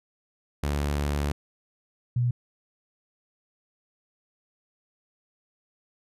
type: tone pair in turn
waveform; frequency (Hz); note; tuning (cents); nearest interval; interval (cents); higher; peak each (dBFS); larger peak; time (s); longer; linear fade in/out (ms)
sawtooth / sine; 72.4 / 121.76; D2 / B2; -24 / -24; major sixth; 900; second; -21; neither; 0.63-1.32 / 2.16-2.31; first; 5
effects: resampled to 32000 Hz